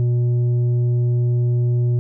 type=tone with tanh clipping; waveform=triangle; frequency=121.1 Hz; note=B2; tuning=34 cents flat; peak=-16 dBFS; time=0-1.99 s; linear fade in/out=0 ms; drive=10 dB; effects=none